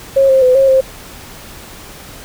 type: tone with pitch steps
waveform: sine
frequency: 543 / 530 / 507 / 540 / 528 Hz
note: C#5 / C5 / B4 / C#5 / C5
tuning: -36 / +22 / +45 / -45 / +16 cents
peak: -6 dBFS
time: 0.16-0.81 s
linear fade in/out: 10 ms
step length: 130 ms
effects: pink hiss -34 dBFS RMS until 2.24 s